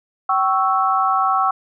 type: chord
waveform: sine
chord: C# diminished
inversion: second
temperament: equal with one note detuned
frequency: 767.9 / 1108.7 / 1318.5 Hz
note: G5 / C#6 / E6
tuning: -36 / 0 / 0 cents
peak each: -19 dBFS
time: 0.29-1.51 s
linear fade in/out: 5 ms
effects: none